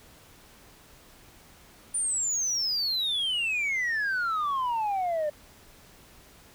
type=exponential sweep; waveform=sine; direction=down; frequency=9400 to 586 Hz; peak=-23 dBFS; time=1.94-5.3 s; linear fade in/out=10 ms; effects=tanh soft clip ceiling -24 dBFS + pink hiss -54 dBFS RMS until 6.54 s